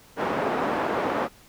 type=band-pass noise; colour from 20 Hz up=pink; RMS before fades=-26 dBFS; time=0.16-1.29 s; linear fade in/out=50 ms; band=330 to 1200 Hz; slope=12 dB/octave; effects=pink hiss -53 dBFS RMS until 1.48 s